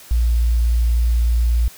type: tone with quantisation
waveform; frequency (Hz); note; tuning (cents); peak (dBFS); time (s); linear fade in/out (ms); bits
sine; 58.27; A#1; 0; -13; 0.11-1.68; 0; 7
effects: white hiss -42 dBFS RMS until 1.77 s